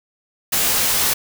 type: noise with comb filter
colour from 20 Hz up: white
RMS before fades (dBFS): -18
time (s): 0.52-1.14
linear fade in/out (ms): 10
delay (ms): 17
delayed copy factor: -0.8
effects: none